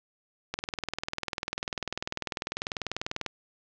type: click train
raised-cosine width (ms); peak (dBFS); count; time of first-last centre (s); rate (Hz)
0.2; -13; 56; 0.54-3.263; 20.2
effects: low-pass 6000 Hz 12 dB/octave + 9-bit